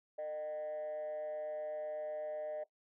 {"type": "tone with frequency modulation", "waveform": "sine", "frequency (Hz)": 610, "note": "D#5", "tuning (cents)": -34, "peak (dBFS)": -36, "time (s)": [0.18, 2.64], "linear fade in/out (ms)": 10, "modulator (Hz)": 158, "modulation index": 0.45, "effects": ["noise-tail reverb RT60 0.1 s tail -17 dB re dry", "tanh soft clip ceiling -36 dBFS"]}